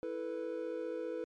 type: chord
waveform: triangle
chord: E suspended fourth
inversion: none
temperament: just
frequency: 329.6 / 439.5 / 494.4 Hz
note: E4 / A4 / B4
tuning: 0 / -2 / +2 cents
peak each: -40 / -40 / -37 dBFS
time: 0.03-1.24 s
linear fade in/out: 0 ms
effects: MP3 48 kbps